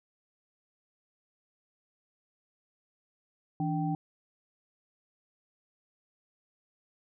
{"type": "tone cluster", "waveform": "sine", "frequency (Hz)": [161.4, 293, 778], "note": ["E3", "D4", "G5"], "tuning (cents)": [-36, -4, -13], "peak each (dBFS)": [-30, -33, -35], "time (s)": [3.6, 3.95], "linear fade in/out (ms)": 2, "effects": []}